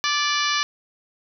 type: harmonic tone with a mistuned harmonic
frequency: 587.3 Hz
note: D5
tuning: in tune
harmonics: 2 / 3 / 4 / 5 / 6 / 7 / 8 / 9 / 10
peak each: -25 / -27 / -28 / -29 / -30 / -30 / -31 / -32 / -32 dBFS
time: 0.04-0.63 s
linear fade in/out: 0 ms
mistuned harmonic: 3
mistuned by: -24 cents
effects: none